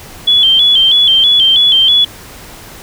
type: tone with vibrato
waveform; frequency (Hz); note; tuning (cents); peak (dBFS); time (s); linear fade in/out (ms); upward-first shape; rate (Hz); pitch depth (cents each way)
sine; 3271; G#7; -27; -5; 0.27-2.05; 10; square; 3.1; 70
effects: pink hiss -33 dBFS RMS until 2.82 s